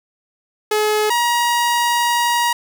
sawtooth tone pair in turn, 425.4 / 951.7 Hz, G#4 / A#5, +42 / +36 cents, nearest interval octave + major second, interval 1394 cents, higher second, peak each -11 dBFS, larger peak neither, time 0.71-1.1 / 1.1-2.53 s, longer second, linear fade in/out 5 ms, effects none

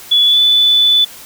sine tone with pitch glide, 3422 to 3484 Hz, A7 to A7, -49 to -18 cents, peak -7 dBFS, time 0.11-1.05 s, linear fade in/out 10 ms, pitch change +31 cents, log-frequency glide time 0.25-0.39 s, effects white hiss -35 dBFS RMS until 1.25 s

